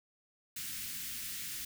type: band-stop noise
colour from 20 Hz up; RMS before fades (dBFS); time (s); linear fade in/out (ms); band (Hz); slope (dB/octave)
white; -41; 0.56-1.65; 5; 270 to 1600; 24
effects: none